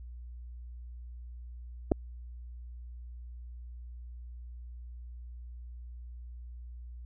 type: clicks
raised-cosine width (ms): 2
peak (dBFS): -15 / -11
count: 2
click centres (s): 1.916 / 1.919
effects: added 60 Hz sine -42 dBFS peak until 7.05 s